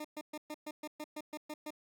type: tone bursts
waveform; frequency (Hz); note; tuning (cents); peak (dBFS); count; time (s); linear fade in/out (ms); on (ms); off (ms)
20% pulse; 303.1; D#4; -45; -35; 11; 0-1.706; 5; 46; 120
effects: none